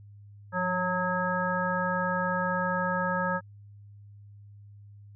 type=harmonic tone with a mistuned harmonic; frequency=182.6 Hz; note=F#3; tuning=23 cents flat; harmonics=1 / 3 / 5 / 7 / 9; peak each=-32 / -32 / -32 / -32 / -32 dBFS; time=0.52-3.41 s; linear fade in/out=50 ms; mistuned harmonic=1; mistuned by=-44 cents; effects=added 102 Hz sine -47 dBFS peak until 5.15 s